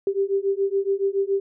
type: beating tone pair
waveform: sine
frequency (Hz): 390 / 397.1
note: G4 / G4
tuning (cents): -9 / +22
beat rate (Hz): 7.1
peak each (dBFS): -23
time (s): 0.07-1.4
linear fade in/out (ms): 2
effects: none